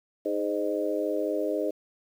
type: harmonic tone with a mistuned harmonic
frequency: 103.83 Hz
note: G#2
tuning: in tune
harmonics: 3 / 4 / 5 / 6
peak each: -31 / -31 / -31 / -31 dBFS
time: 0.25-1.71 s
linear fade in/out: 10 ms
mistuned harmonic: 6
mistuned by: -27 cents
effects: 9-bit